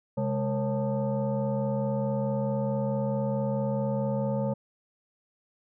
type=tone with frequency modulation; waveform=sine; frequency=207.7 Hz; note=G#3; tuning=in tune; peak=-25 dBFS; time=0.17-4.54 s; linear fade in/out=10 ms; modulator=340 Hz; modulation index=1.4; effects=none